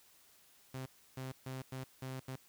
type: tone bursts at uneven times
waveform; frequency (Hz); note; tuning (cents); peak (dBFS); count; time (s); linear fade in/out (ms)
sawtooth; 130.81; C3; 0; -37; 6; 0.74-0.86 / 1.17-1.32 / 1.46-1.62 / 1.72-1.84 / 2.02-2.2 / 2.28-2.36; 5
effects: white hiss -65 dBFS RMS until 2.48 s